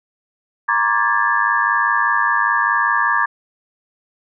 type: tone cluster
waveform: sine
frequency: 941 / 1064 / 1165 / 1644 / 1749 Hz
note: A#5 / C6 / D6 / G#6 / A6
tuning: +16 / +29 / -14 / -18 / -11 cents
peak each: -21 / -23 / -19 / -19 / -21 dBFS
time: 0.68-3.26 s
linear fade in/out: 10 ms
effects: none